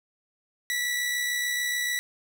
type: tone with amplitude modulation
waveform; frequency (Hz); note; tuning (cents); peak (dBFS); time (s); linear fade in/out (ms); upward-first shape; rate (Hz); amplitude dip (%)
sawtooth; 1954; B6; -19; -21; 0.7-1.99; 0; sine; 66.8; 30
effects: none